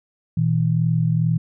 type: tone pair together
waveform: sine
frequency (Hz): 118.8 / 161.12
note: A#2 / E3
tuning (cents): +33 / -39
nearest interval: perfect fourth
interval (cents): 528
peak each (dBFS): -20 / -18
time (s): 0.37-1.38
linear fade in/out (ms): 5
effects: none